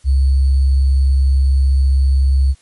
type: tone with sample-and-hold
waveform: sine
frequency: 67.4 Hz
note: C#2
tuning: 48 cents flat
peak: -9 dBFS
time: 0.04-2.55 s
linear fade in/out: 50 ms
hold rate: 4410 Hz
effects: white hiss -53 dBFS RMS until 2.61 s + MP3 48 kbps